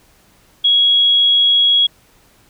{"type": "tone", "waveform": "sine", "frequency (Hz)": 3322, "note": "G#7", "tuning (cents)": 0, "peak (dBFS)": -9, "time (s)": [0.64, 1.87], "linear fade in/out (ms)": 10, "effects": ["pink hiss -52 dBFS RMS until 2.49 s"]}